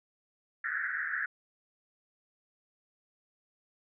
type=band-pass noise; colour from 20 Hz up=white; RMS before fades=-34 dBFS; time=0.64-1.26 s; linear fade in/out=5 ms; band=1400 to 1900 Hz; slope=96 dB/octave; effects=none